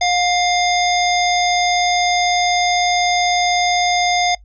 harmonic tone with a mistuned harmonic, 714 Hz, F5, 38 cents sharp, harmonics 1 / 3 / 5 / 7 / 9, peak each -16 / -21 / -23 / -24 / -26 dBFS, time 0.01-4.35 s, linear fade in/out 5 ms, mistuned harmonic 3, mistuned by -34 cents, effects noise-tail reverb RT60 0.1 s tail -21 dB re dry + added 50 Hz sine -41 dBFS peak until 4.44 s

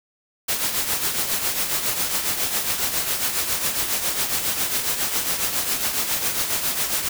white noise with tremolo, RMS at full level -21 dBFS, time 0.48-7.09 s, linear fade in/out 10 ms, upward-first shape triangle, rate 7.3 Hz, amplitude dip 60%, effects none

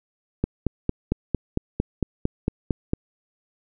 click train, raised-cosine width 3 ms, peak -8 dBFS, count 12, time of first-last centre 0.44-2.934 s, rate 4.41 Hz, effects none

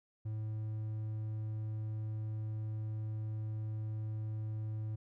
triangle tone, 108.5 Hz, A2, 24 cents flat, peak -34 dBFS, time 0.25-4.96 s, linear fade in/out 10 ms, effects none

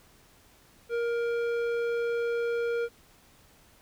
square tone with low-pass filter, 469.7 Hz, A#4, 13 cents sharp, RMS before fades -29 dBFS, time 0.89-2.89 s, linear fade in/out 50 ms, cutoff 2000 Hz, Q 0.72, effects pink hiss -59 dBFS RMS until 3.81 s

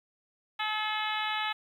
harmonic tone, 429.2 Hz, A4, 43 cents flat, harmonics 2 / 3 / 4 / 5 / 6 / 7 / 8 / 9, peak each -34 / -36 / -37 / -38 / -39 / -39 / -40 / -41 dBFS, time 0.59-1.53 s, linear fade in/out 10 ms, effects 10-bit

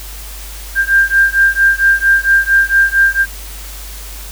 sine beating tone pair, 1588 / 1592.4 Hz, G6 / G6, +22 / +27 cents, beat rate 4.4 Hz, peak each -11 dBFS, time 0.75-3.26 s, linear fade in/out 50 ms, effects added 50 Hz sine -28 dBFS peak until 4.31 s + white hiss -32 dBFS RMS until 4.31 s

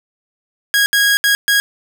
sawtooth tone bursts at uneven times, 1645 Hz, G#6, 17 cents flat, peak -7 dBFS, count 4, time 0.74-0.86 / 0.93-1.17 / 1.24-1.35 / 1.48-1.6 s, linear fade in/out 0 ms, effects none

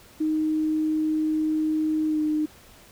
sine tone with pitch glide, 311.1 to 305.9 Hz, D#4 to D#4, 0 to -29 cents, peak -21 dBFS, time 0.2-2.46 s, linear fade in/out 10 ms, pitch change -29 cents, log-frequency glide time 2.06-2.2 s, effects pink hiss -51 dBFS RMS until 2.91 s

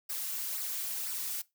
blue noise with flanger, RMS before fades -36 dBFS, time 0.09-1.42 s, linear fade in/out 10 ms, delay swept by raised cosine 0.29 to 3.19 ms, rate 2 Hz, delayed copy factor -0.55, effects noise-tail reverb RT60 0.2 s tail -20 dB re dry

